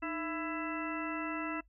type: harmonic tone with a mistuned harmonic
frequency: 332.5 Hz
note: E4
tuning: 15 cents sharp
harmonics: 1 / 2 / 3 / 4 / 5 / 6 / 8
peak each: -38 / -44 / -45 / -41 / -47 / -45 / -44 dBFS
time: 0.02-1.61 s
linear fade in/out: 10 ms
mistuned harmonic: 1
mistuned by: -120 cents
effects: noise-tail reverb RT60 0.1 s tail -22 dB re dry + added 50 Hz sine -62 dBFS peak until 1.68 s